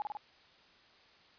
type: tone with echo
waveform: sine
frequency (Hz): 839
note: G#5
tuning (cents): +17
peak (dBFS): -32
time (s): 0-0.02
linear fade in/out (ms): 0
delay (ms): 50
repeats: 3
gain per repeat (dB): -2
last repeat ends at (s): 0.17
effects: white hiss -62 dBFS RMS until 1.38 s + resampled to 11025 Hz